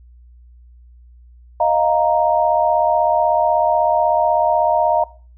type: chord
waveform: sine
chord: Eb suspended second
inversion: none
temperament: equal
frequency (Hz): 622.3 / 698.5 / 932.3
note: Eb5 / F5 / Bb5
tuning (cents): 0 / 0 / 0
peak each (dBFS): -17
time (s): 1.6-5.04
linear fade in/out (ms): 5
effects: noise-tail reverb RT60 0.4 s tail -20 dB re dry + added 60 Hz sine -42 dBFS peak until 5.37 s